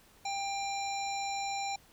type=harmonic tone with a mistuned harmonic; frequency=794 Hz; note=G5; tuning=22 cents sharp; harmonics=1 / 3 / 5 / 7 / 9; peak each=-34 / -41 / -43 / -46 / -44 dBFS; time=0.25-1.76 s; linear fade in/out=5 ms; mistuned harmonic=5; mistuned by=+23 cents; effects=pink hiss -61 dBFS RMS until 1.92 s